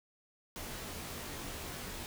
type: noise with comb filter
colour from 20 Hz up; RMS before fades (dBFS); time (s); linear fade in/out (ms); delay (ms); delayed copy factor
pink; -43; 0.56-2.06; 0; 19; -0.95
effects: none